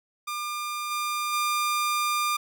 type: tone with level steps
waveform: sawtooth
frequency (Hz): 1200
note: D6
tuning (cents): +37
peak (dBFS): -26 / -23 / -20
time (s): 0.27-2.37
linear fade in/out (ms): 10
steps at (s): 0.9 / 1.32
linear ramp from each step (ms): 20
effects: none